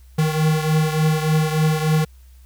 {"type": "beating tone pair", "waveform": "square", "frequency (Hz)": [155.2, 158.6], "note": ["D#3", "D#3"], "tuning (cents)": [-4, 33], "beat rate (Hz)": 3.4, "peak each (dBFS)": [-18, -23], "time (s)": [0.18, 2.05], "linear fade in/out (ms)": 10, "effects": ["added 63 Hz sine -43 dBFS peak until 2.45 s", "white hiss -59 dBFS RMS until 2.45 s"]}